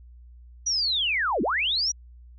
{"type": "linear two-way sweep", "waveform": "sine", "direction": "down then up", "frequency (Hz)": [5920, 186.7, 5920], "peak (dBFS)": -22, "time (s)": [0.66, 1.92], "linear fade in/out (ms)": 10, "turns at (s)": 1.42, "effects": ["added 60 Hz sine -45 dBFS peak until 2.38 s"]}